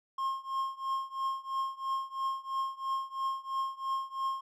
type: tone with tremolo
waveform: triangle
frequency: 1071 Hz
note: C6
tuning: 40 cents sharp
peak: -26 dBFS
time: 0.18-4.41 s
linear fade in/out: 5 ms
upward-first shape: triangle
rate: 3 Hz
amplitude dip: 95%
effects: none